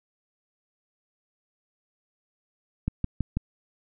click train, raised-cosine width 5 ms, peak -13 dBFS, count 4, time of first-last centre 2.88-3.37 s, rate 6.12 Hz, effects none

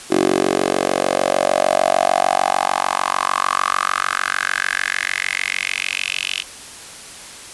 10% pulse tone with high-pass filter sweep, 46.67 Hz, F#1, 16 cents sharp, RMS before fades -19 dBFS, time 0.1-6.43 s, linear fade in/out 20 ms, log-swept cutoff 360 to 2900 Hz, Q 4.6, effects white hiss -36 dBFS RMS until 7.53 s + resampled to 24000 Hz

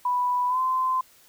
sine tone with pitch glide, 987.8 to 1032.1 Hz, B5 to C6, 0 to -24 cents, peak -21 dBFS, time 0.05-1.01 s, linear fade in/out 5 ms, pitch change +76 cents, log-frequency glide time 0.48-0.59 s, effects white hiss -56 dBFS RMS until 1.28 s

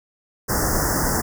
pink band-stop noise, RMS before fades -21 dBFS, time 0.48-1.22 s, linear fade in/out 20 ms, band 1900 to 5000 Hz, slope 96 dB/octave, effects none

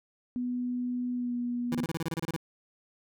sine tone with pitch glide, 246.9 to 242.4 Hz, B3 to B3, 0 to -32 cents, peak -29 dBFS, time 0.36-1.84 s, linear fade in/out 0 ms, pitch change -32 cents, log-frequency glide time 1.14-1.34 s
25% pulse tone bursts, 164.1 Hz, E3, 8 cents flat, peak -26 dBFS, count 12, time 1.72-2.364 s, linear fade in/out 2 ms, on 28 ms, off 28 ms
effects none

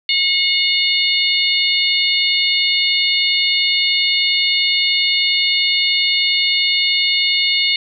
harmonic tone, 723 Hz, F#5, 40 cents flat, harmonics 3 / 4 / 5 / 6, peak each -19 / -19 / -19 / -19 dBFS, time 0.09-7.76 s, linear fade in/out 2 ms, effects none

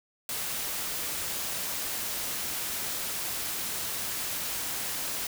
white noise, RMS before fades -33 dBFS, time 0.29-5.27 s, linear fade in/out 2 ms, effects none

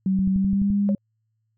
sine tone with pitch glide, 190.6 to 201.9 Hz, G3 to G#3, -48 to -49 cents, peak -18 dBFS, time 0.06-0.95 s, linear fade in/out 2 ms, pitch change +99 cents, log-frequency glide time 0.32-0.72 s
click train, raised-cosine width 5 ms, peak -18 dBFS, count 7, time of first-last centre 0.19-0.703 s, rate 11.7 Hz
sine tone with exponential decay, 554.4 Hz, C#5, in tune, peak -24 dBFS, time 0.89-0.98 s, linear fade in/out 0 ms, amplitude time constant 19 ms
effects added 110 Hz sine -69 dBFS peak until 1.57 s

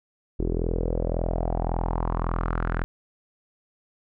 sawtooth tone with low-pass filter sweep, 41.82 Hz, E1, 26 cents sharp, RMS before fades -26 dBFS, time 0.39-2.84 s, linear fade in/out 0 ms, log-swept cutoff 370 to 1600 Hz, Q 3.8, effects none

